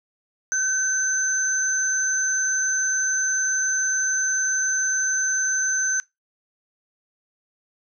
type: tone pair together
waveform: sine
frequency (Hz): 1535 / 6153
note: G6 / G8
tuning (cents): -37 / -33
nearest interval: 2 octaves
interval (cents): 2404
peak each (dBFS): -24 / -22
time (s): 0.52-6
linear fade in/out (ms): 0
effects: noise-tail reverb RT60 0.2 s tail -23 dB re dry